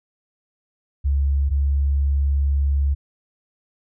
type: tone pair in turn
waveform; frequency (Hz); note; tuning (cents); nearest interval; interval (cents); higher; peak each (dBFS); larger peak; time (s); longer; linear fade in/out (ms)
sine; 69.7 / 69.94; C#2 / C#2; +10 / +16; unison; 6; second; -16; neither; 1.04-1.5 / 1.5-2.95; second; 20
effects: none